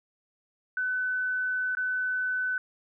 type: tone with dropouts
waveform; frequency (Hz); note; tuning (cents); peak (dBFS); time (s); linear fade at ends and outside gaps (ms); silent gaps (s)
sine; 1506; F#6; +30; -26; 0.77-2.58; 2; 1.751-1.77
effects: none